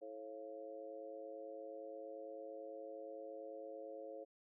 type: harmonic tone with a mistuned harmonic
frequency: 108.8 Hz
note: A2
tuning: 19 cents flat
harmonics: 3 / 4 / 5 / 6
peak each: -56 / -53 / -49 / -57 dBFS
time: 0.01-4.25 s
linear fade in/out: 20 ms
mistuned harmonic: 6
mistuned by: +88 cents
effects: none